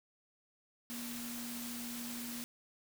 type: tone in noise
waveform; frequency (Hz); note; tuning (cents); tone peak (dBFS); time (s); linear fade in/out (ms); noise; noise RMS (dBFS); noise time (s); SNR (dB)
sine; 238.8; A#3; +42; -43; 0.9-2.44; 0; white; -45; 0.9-2.44; -1
effects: none